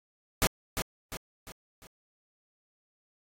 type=noise with echo; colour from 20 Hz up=pink; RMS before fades=-24 dBFS; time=0.42-0.47 s; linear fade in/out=0 ms; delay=350 ms; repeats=4; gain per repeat=-7 dB; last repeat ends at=1.87 s; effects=AAC 48 kbps